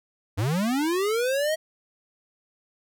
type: linear sweep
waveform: square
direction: up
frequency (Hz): 89.3 to 643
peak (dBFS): -23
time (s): 0.37-1.56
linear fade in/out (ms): 20
effects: none